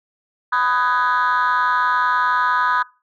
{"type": "chord", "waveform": "sine", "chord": "G# minor seventh", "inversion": "first", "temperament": "just", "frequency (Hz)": [996.7, 1245.9, 1495.1, 1661.2], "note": ["B5", "D#6", "F#6", "G#6"], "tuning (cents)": [16, 2, 18, 0], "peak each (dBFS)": [-18, -18, -20, -23], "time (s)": [0.52, 2.83], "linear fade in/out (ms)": 10, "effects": ["noise-tail reverb RT60 0.3 s tail -22 dB re dry", "tanh soft clip ceiling -10 dBFS"]}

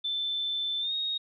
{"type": "tone with pitch glide", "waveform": "sine", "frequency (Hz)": [3533, 3743], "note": ["A7", "A#7"], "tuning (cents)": [6, 6], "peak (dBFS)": -28, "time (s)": [0.04, 1.18], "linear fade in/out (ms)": 10, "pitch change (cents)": 100, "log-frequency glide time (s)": [0.8, 0.93], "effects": []}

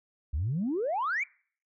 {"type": "exponential sweep", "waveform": "sine", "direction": "up", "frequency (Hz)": [65, 2415], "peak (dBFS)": -26, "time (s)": [0.33, 1.24], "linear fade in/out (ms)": 10, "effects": ["noise-tail reverb RT60 0.5 s tail -25 dB re dry", "tanh soft clip ceiling -23 dBFS"]}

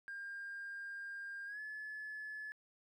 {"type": "tone with pitch glide", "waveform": "triangle", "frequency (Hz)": [1604, 1719.1], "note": ["G6", "A6"], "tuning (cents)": [39, -41], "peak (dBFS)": -40, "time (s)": [0.08, 2.52], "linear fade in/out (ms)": 0, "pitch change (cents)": 120, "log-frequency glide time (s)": [1.46, 1.6], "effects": ["tanh soft clip ceiling -40 dBFS"]}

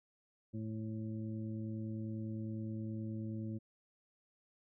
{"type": "harmonic tone", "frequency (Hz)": 109.7, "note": "A2", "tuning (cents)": -5, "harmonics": [1, 2, 3, 5], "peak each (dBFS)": [-41, -42, -47, -57], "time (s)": [0.53, 3.59], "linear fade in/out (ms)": 20, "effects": []}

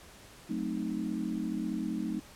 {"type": "chord", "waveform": "sine", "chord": "F# diminished seventh", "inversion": "none", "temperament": "equal", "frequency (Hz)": [185, 220, 261.6, 311.1], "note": ["F#3", "A3", "C4", "Eb4"], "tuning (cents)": [0, 0, 0, 0], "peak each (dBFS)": [-38, -35, -38, -36], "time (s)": [0.49, 2.2], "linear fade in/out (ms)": 10, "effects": ["pink hiss -53 dBFS RMS until 2.35 s", "low-pass 12000 Hz 12 dB/octave"]}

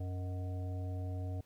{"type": "harmonic tone with a mistuned harmonic", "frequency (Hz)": 92.5, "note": "F#2", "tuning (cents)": 0, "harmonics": [1, 3, 5, 7, 8], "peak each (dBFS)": [-36, -48, -53, -52, -55], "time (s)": [0, 1.41], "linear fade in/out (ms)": 5, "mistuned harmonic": 7, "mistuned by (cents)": -63, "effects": ["pink hiss -70 dBFS RMS until 1.45 s"]}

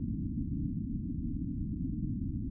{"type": "low-pass noise", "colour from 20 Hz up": "white", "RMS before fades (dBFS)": -35, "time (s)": [0, 2.5], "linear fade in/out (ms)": 2, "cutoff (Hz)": 300, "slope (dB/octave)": 96, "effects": []}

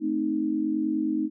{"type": "chord", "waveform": "sine", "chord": "A diminished", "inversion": "none", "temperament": "equal", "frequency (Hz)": [220, 261.6, 311.1], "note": ["A3", "C4", "Eb4"], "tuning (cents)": [0, 0, 0], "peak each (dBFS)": [-31, -30, -25], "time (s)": [0, 1.3], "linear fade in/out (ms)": 50, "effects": []}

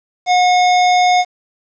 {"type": "tone", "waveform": "square", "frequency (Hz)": 724, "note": "F#5", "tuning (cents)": -38, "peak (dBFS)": -10, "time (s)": [0.26, 1.25], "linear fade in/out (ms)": 50, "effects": ["resampled to 16000 Hz", "7-bit"]}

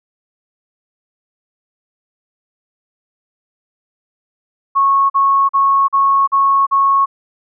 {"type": "tone bursts", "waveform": "sine", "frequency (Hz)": 1100, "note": "C#6", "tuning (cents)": -14, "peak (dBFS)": -9, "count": 6, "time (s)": [4.75, 7.06], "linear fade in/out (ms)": 20, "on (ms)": 350, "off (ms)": 42, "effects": []}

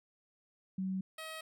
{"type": "tone pair in turn", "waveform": ["sine", "10% pulse"], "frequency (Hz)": [189.1, 636.1], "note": ["F#3", "D#5"], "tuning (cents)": [38, 38], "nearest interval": "octave + major sixth", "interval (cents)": 2100, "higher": "second", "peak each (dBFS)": [-33, -34], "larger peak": "first", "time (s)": [[0.78, 1.01], [1.18, 1.41]], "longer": "neither", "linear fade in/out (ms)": 5, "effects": []}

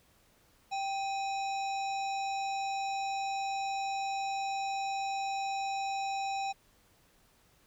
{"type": "harmonic tone with a mistuned harmonic", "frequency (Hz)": 784, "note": "G5", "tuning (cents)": 0, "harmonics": [1, 3, 5, 7, 9], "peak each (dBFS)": [-32, -42, -46, -49, -51], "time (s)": [0.71, 6.53], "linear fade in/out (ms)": 20, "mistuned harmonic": 3, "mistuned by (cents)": 110, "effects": ["pink hiss -66 dBFS RMS until 7.66 s"]}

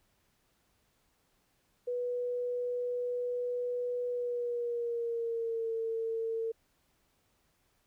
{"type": "tone with pitch glide", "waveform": "sine", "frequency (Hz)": [490.3, 452.2], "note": ["B4", "A4"], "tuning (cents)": [-13, 47], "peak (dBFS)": -31, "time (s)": [1.87, 6.52], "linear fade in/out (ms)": 10, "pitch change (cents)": -140, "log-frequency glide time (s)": [4.08, 5.72], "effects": ["pink hiss -73 dBFS RMS until 7.86 s"]}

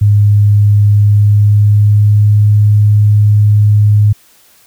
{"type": "tone with pitch glide", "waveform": "sine", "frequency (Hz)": [103.2, 104.58], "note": ["G#2", "G#2"], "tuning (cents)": [-10, 13], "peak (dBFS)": -4, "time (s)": [0.01, 4.13], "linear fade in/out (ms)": 10, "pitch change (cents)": 23, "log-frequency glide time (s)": [0.92, 2.43], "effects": ["white hiss -46 dBFS RMS until 4.66 s"]}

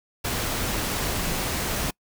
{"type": "noise", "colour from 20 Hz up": "pink", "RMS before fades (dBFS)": -27, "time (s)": [0.24, 1.91], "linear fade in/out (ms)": 10, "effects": ["noise-tail reverb RT60 0.1 s tail -26 dB re dry"]}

